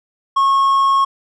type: tone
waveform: triangle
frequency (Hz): 1092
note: C#6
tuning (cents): -26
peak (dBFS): -9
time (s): 0.36-1.05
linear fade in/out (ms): 10
effects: resampled to 24000 Hz